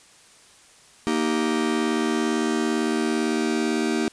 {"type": "chord", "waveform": "45% pulse", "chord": "Eb major", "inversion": "second", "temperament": "just", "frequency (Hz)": [233.3, 311.1, 388.9], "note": ["Bb3", "Eb4", "G4"], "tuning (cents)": [2, 0, -14], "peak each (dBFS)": [-25, -25, -27], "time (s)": [1.07, 4.08], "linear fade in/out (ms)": 0, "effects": ["white hiss -52 dBFS RMS until 4.12 s", "resampled to 22050 Hz"]}